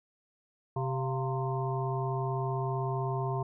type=harmonic tone with a mistuned harmonic; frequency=130.81 Hz; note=C3; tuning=in tune; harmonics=1 / 3 / 5 / 7 / 8; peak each=-31 / -36 / -38 / -39 / -40 dBFS; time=0.76-3.43 s; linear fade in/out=5 ms; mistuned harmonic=5; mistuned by=+93 cents; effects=none